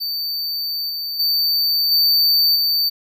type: tone with level steps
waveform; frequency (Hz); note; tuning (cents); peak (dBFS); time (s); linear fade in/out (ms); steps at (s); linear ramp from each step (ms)
square; 4578; D8; -45; -22 / -24 / -16 / -13 / -16; 0-2.9; 20; 0.89 / 1.19 / 1.91 / 2.55; 10
effects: none